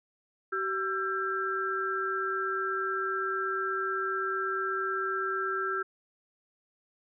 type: tone cluster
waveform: sine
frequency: 382.6 / 1342 / 1593 Hz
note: G4 / E6 / G6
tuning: -42 / +31 / +27 cents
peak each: -34 / -31 / -34 dBFS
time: 0.52-5.83 s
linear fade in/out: 10 ms
effects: none